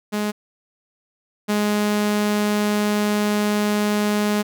sawtooth tone pair in turn, 209.2 / 208.5 Hz, G#3 / G#3, +13 / +7 cents, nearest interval unison, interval 6 cents, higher first, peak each -17 / -14 dBFS, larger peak second, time 0.12-0.32 / 1.48-4.43 s, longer second, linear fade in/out 20 ms, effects none

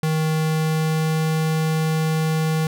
square tone with pitch glide, 157.4 to 158.31 Hz, D#3 to D#3, +20 to +30 cents, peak -19 dBFS, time 0.03-2.67 s, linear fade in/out 2 ms, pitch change +10 cents, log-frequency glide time 0.33-1.25 s, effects none

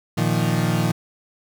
35% pulse chord, Bb suspended fourth, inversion none, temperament equal, 116.54 / 155.56 / 174.61 Hz, Bb2 / Eb3 / F3, 0 / 0 / 0 cents, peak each -21 dBFS, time 0.17-0.92 s, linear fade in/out 10 ms, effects none

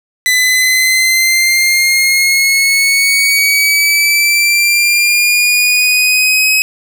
sawtooth exponential sweep, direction up, 2000 to 2550 Hz, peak -5 dBFS, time 0.26-6.62 s, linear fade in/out 0 ms, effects none

